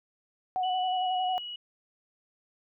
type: tone with vibrato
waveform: sine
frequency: 740 Hz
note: F#5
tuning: in tune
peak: -26 dBFS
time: 0.56-1.38 s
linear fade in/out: 0 ms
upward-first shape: square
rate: 11 Hz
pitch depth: 19 cents each way
type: tone with pitch glide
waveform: sine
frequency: 2960 to 2918 Hz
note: F#7 to F#7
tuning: 0 to -25 cents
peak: -36 dBFS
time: 0.63-1.56 s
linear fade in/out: 5 ms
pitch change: -25 cents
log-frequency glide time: 0.76-1.1 s
effects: none